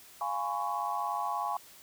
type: chord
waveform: sine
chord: C# dominant seventh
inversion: first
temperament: equal with one note detuned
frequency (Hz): 698.5 / 830.6 / 1012 / 1108.7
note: E#5 / G#5 / B5 / C#6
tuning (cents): 0 / 0 / +42 / 0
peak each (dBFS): -38 / -34 / -37 / -35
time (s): 0.21-1.57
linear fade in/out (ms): 2
effects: white hiss -54 dBFS RMS until 1.82 s